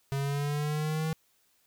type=linear sweep; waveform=square; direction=up; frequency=137 to 160 Hz; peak=-29 dBFS; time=0.12-1.13 s; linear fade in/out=0 ms; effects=white hiss -69 dBFS RMS until 1.66 s